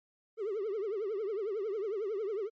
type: tone with vibrato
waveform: triangle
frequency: 415.3 Hz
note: G#4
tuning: in tune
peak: -29 dBFS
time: 0.37-2.5 s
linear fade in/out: 50 ms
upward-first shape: triangle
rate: 11 Hz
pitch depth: 200 cents each way
effects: tanh soft clip ceiling -27 dBFS + MP3 32 kbps